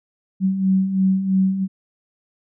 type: beating tone pair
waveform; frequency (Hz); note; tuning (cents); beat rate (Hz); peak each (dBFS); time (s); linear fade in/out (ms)
sine; 187.9 / 190.9; F#3 / G3; +27 / -46; 3; -23 / -16; 0.4-1.68; 50
effects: none